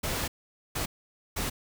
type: noise bursts at uneven times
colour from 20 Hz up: pink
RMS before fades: -31 dBFS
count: 3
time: 0.03-0.28 / 0.75-0.86 / 1.36-1.5 s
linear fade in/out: 10 ms
effects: none